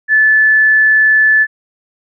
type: tone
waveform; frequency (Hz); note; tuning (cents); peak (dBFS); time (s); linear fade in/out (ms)
sine; 1739; A6; -21; -6; 0.08-1.47; 50
effects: none